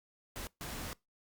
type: noise bursts at uneven times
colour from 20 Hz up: pink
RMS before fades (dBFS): -42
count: 2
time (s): 0.36-0.47 / 0.61-0.93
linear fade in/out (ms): 0
effects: noise-tail reverb RT60 0.2 s tail -23 dB re dry + Opus 48 kbps